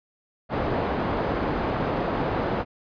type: low-pass noise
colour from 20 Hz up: white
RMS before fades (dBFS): -26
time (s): 0.49-2.65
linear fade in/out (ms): 50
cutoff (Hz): 760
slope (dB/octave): 12
effects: resampled to 11025 Hz